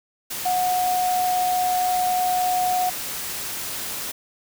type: tone in noise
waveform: sine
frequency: 730 Hz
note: F#5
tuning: 24 cents flat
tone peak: -19 dBFS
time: 0.45-2.9 s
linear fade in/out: 10 ms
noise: white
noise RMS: -30 dBFS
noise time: 0.3-4.12 s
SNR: +8 dB
effects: none